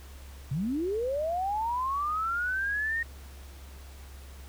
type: linear sweep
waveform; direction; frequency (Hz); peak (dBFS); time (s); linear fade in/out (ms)
sine; up; 121.8 to 1864.7; -27; 0.51-3.03; 5
effects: added 68 Hz sine -44 dBFS peak until 4.48 s + pink hiss -53 dBFS RMS until 4.48 s